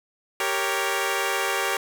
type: chord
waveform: 10% pulse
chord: G diminished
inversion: none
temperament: equal with one note detuned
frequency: 392 / 466.2 / 556.9 Hz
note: G4 / Bb4 / Db5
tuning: 0 / 0 / +8 cents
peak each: -18 / -20 / -20 dBFS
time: 0.4-1.77 s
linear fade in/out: 2 ms
effects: 8-bit